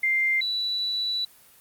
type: tone pair in turn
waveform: sine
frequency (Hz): 2100 / 3951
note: C7 / B7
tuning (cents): +6 / 0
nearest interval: major seventh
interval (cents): 1094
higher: second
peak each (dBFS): -20 / -24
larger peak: first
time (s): 0.03-0.41 / 0.41-1.25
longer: second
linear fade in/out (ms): 5
effects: white hiss -54 dBFS RMS until 1.6 s + Opus 32 kbps